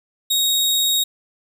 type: tone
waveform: sawtooth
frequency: 3764 Hz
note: A#7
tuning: 16 cents sharp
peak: -13 dBFS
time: 0.3-1.04 s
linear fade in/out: 10 ms
effects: none